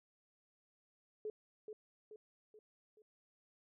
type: tone with echo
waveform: sine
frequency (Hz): 427.9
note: A4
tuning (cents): -48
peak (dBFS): -39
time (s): 1.25-1.3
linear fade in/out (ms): 2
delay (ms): 430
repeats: 4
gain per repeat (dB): -6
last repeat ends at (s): 3.02
effects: none